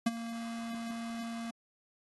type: tone with ADSR envelope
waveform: square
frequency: 230.8 Hz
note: A#3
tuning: 17 cents flat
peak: -24 dBFS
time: 0.06-1.51 s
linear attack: 8 ms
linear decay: 30 ms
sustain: -14 dB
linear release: 9 ms
effects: AAC 32 kbps